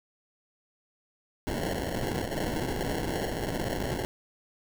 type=noise with sample-and-hold; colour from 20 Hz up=white; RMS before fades=-31 dBFS; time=1.47-4.05 s; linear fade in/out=0 ms; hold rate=1225 Hz; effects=none